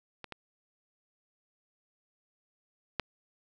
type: clicks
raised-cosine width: 0.3 ms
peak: -25 / -24 / -13 dBFS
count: 3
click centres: 0.243 / 0.323 / 2.997 s
effects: none